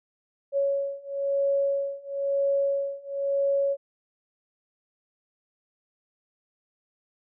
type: beating tone pair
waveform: sine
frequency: 556 / 557 Hz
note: C#5 / C#5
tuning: +5 / +8 cents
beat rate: 1 Hz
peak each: -27 / -26 dBFS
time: 0.52-3.77 s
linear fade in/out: 50 ms
effects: none